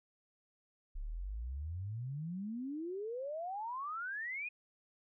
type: exponential sweep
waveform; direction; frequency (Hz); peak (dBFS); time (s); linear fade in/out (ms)
sine; up; 32.7 to 2522; -38; 0.95-4.49; 10
effects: none